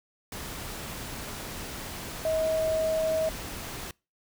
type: tone in noise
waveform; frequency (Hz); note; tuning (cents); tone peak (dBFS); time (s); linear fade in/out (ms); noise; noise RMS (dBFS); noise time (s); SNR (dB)
sine; 637; D#5; +41; -24; 2.25-3.29; 2; pink; -38; 0.32-3.91; +11
effects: noise-tail reverb RT60 0.3 s tail -26 dB re dry